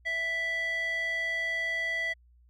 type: tone with band-pass filter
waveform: square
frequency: 659.3 Hz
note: E5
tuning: in tune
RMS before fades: -31 dBFS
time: 0.05-2.14 s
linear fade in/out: 20 ms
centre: 2200 Hz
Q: 6.3
effects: added 60 Hz sine -57 dBFS peak until 2.49 s